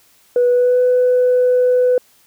sine tone with pitch glide, 489.3 to 499.3 Hz, B4 to B4, -16 to +19 cents, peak -9 dBFS, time 0.36-1.98 s, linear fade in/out 2 ms, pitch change +35 cents, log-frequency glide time 0.48-0.8 s, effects tanh soft clip ceiling -7 dBFS + white hiss -53 dBFS RMS until 2.26 s

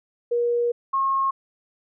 sine tone pair in turn, 476.9 / 1081.5 Hz, A#4 / C#6, +39 / -43 cents, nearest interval octave + major second, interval 1418 cents, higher second, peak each -19 dBFS, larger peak neither, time 0.31-0.72 / 0.93-1.31 s, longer first, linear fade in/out 10 ms, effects none

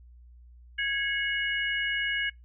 sine tone cluster, 1657 / 2188 / 2900 Hz, G#6 / C#7 / F#7, -4 / -23 / -35 cents, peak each -29 / -32 / -33 dBFS, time 0.78-2.3 s, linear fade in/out 10 ms, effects noise-tail reverb RT60 0.2 s tail -25 dB re dry + added 60 Hz sine -49 dBFS peak until 2.44 s

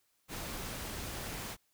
pink noise, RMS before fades -41 dBFS, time 0.28-1.57 s, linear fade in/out 50 ms, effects white hiss -75 dBFS RMS until 1.73 s

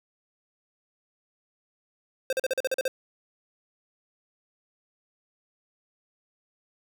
square tone bursts, 523.3 Hz, C5, in tune, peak -24 dBFS, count 9, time 2.3-2.88 s, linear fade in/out 2 ms, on 28 ms, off 41 ms, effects none

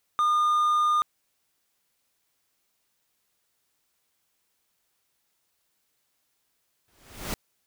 triangle tone, 1215 Hz, D#6, 42 cents flat, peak -18 dBFS, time 0.19-1.02 s, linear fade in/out 0 ms
pink noise with exponential growth, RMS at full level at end -29 dBFS, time 6.88-7.34 s, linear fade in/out 0 ms, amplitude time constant 100 ms
effects white hiss -74 dBFS RMS until 7.66 s

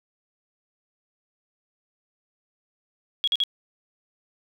sine tone bursts, 3322 Hz, G#7, in tune, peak -19 dBFS, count 3, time 3.24-3.437 s, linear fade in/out 0 ms, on 35 ms, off 46 ms, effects 9-bit

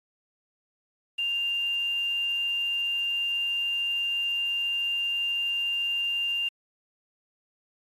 sine tone with quantisation, 2794 Hz, F7, in tune, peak -25 dBFS, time 1.18-6.49 s, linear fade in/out 10 ms, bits 8, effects AAC 32 kbps

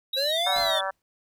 triangle tone with vibrato, 3784 Hz, A#7, 25 cents sharp, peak -24 dBFS, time 0.13-0.81 s, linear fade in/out 5 ms, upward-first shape triangle, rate 2.6 Hz, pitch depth 160 cents each way
square linear two-way sweep, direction up then down, 523.3 to 740 to 609 Hz, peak -27 dBFS, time 0.16-0.8 s, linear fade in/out 20 ms, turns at 0.5 s
harmonic tone, 192.3 Hz, G3, 33 cents flat, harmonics 3 / 4 / 5 / 6 / 7 / 8 / 9, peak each -32 / -33 / -34 / -35 / -35 / -36 / -37 dBFS, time 0.46-0.91 s, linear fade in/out 10 ms
pink noise with exponential decay, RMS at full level -38 dBFS, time 0.56-1.02 s, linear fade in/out 1 ms, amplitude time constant 98 ms
effects none

